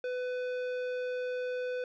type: tone with tanh clipping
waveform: triangle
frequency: 500 Hz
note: B4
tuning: 21 cents sharp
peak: -34 dBFS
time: 0.04-1.84 s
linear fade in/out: 2 ms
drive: 17 dB
effects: none